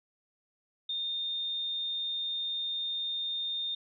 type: tone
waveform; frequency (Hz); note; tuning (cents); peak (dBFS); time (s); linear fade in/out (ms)
sine; 3642; A#7; -41; -31; 0.89-3.75; 5
effects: none